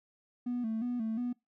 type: tone with vibrato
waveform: triangle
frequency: 233.1 Hz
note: A#3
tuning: in tune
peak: -28 dBFS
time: 0.46-1.33 s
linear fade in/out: 10 ms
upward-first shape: square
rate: 2.8 Hz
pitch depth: 84 cents each way
effects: noise-tail reverb RT60 0.2 s tail -25 dB re dry + tanh soft clip ceiling -27 dBFS